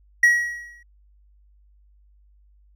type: tone with exponential decay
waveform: triangle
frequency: 1911 Hz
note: A#6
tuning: 43 cents sharp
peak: -8 dBFS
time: 0.23-0.83 s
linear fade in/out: 5 ms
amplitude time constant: 130 ms
effects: added 50 Hz sine -53 dBFS peak until 2.75 s